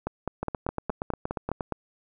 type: two click trains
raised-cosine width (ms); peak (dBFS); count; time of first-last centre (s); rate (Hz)
1; -15 / -14; 11 / 9; 0.43-1.608 / 0.07-1.723; 8.49 / 4.84
effects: none